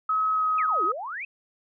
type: tone with pitch glide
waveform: sine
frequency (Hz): 1279 to 1265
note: D#6 to D#6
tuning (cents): +47 to +28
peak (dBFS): -21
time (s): 0.09-0.92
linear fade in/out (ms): 5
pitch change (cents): -19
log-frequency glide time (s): 0.33-0.45
type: exponential two-way sweep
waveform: sine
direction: down then up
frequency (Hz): 2653 to 322.9 to 2653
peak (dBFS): -31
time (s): 0.58-1.25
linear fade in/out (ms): 5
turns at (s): 0.84
effects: none